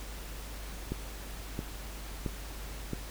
click train, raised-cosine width 3 ms, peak -20 dBFS, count 4, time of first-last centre 0.92-2.933 s, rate 1.49 Hz, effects added 50 Hz sine -41 dBFS peak until 3.1 s + pink hiss -46 dBFS RMS until 3.1 s

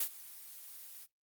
blue noise with ADSR envelope, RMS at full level -31 dBFS, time 0-1.07 s, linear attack 7 ms, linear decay 76 ms, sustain -19 dB, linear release 38 ms, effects noise-tail reverb RT60 0.2 s tail -25 dB re dry + Opus 32 kbps

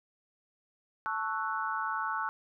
sine chord, F# minor seventh, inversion first, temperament equal, 880 / 1108.7 / 1318.5 / 1480 Hz, A5 / C#6 / E6 / F#6, 0 / 0 / 0 / 0 cents, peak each -36 / -36 / -36 / -36 dBFS, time 1.06-2.29 s, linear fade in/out 0 ms, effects none

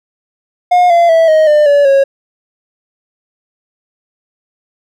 triangle tone with pitch steps, 716 / 684.9 / 655.1 / 626.6 / 599.3 / 573.2 / 548.3 Hz, F5 / F5 / E5 / D#5 / D5 / D5 / C#5, +43 / -34 / -11 / +12 / +35 / -42 / -19 cents, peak -3 dBFS, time 0.71-2.04 s, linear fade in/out 10 ms, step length 190 ms, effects none

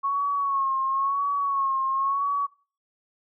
sine tone with vibrato, 1100 Hz, C#6, 14 cents flat, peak -22 dBFS, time 0.03-2.47 s, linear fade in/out 20 ms, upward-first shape sine, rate 0.97 Hz, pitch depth 52 cents each way, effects noise-tail reverb RT60 0.4 s tail -19 dB re dry

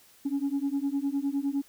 sine beating tone pair, 274.5 / 284.3 Hz, C#4 / C#4, -17 / +44 cents, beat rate 9.8 Hz, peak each -28 dBFS, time 0.25-1.62 s, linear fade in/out 10 ms, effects tanh soft clip ceiling -22 dBFS + white hiss -58 dBFS RMS until 1.68 s

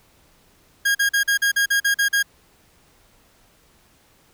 40% pulse tone bursts, 1630 Hz, G#6, 33 cents flat, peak -15 dBFS, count 10, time 0.85-2.228 s, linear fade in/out 10 ms, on 100 ms, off 42 ms, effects pink hiss -57 dBFS RMS until 4.33 s

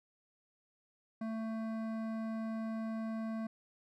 triangle tone with hard clipping, 222.6 Hz, A3, 20 cents sharp, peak -38 dBFS, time 1.21-3.47 s, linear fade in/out 5 ms, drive 17 dB, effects none

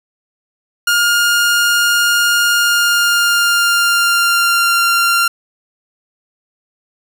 sawtooth tone with pitch glide, 1416 to 1384.5 Hz, F6 to F6, +23 to -15 cents, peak -7 dBFS, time 0.87-5.28 s, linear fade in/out 5 ms, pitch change -38 cents, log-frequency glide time 2.46-4.85 s, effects none

